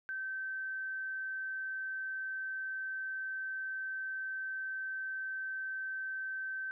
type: tone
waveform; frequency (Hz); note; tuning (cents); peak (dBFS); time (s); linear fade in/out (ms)
sine; 1546; G6; -24; -36; 0.09-6.71; 0
effects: none